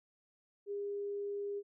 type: tone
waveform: sine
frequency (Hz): 405.1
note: G#4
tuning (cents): -43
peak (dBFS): -36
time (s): 0.66-1.63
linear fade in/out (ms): 50
effects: none